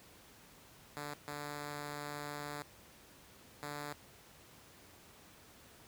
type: tone bursts at uneven times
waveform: 5% pulse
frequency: 146.4 Hz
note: D3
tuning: 5 cents flat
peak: -30 dBFS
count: 3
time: 0.97-1.14 / 1.28-2.62 / 3.63-3.93 s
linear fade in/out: 0 ms
effects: pink hiss -59 dBFS RMS until 5.87 s + high-pass 60 Hz 12 dB/octave